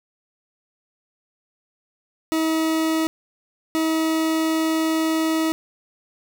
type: tone bursts at uneven times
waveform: 40% pulse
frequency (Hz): 320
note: D#4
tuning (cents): +49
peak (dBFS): -18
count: 2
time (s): 2.32-3.07 / 3.75-5.52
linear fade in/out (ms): 0
effects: none